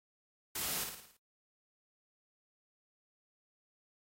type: noise with echo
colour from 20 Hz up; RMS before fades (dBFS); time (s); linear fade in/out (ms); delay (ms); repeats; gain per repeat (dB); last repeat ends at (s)
white; -38; 0.55-0.84; 5; 55; 6; -5; 1.17
effects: AAC 48 kbps